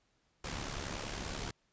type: noise with amplitude modulation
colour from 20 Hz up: pink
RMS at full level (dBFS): -37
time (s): 0.44-1.51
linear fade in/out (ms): 5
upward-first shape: sine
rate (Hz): 70.6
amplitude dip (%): 65
effects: pink hiss -75 dBFS RMS until 1.72 s + resampled to 16000 Hz